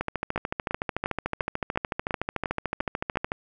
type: two click trains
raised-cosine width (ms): 0.5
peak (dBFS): -12 / -12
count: 46 / 9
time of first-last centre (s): 0.01-3.319 / 0.36-3.157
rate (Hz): 13.6 / 2.86
effects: none